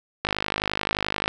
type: click train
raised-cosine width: 0.3 ms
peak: -7 dBFS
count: 54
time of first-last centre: 0.25-1.279 s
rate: 51.5 Hz
effects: none